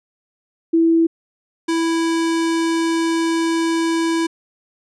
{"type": "tone pair in turn", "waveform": ["sine", "square"], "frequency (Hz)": [329.8, 329.8], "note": ["E4", "E4"], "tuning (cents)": [1, 1], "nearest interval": "unison", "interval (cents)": 0, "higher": "neither", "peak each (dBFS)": [-11, -17], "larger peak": "first", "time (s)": [[0.73, 1.07], [1.68, 4.27]], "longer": "second", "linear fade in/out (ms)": 10, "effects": ["resampled to 22050 Hz"]}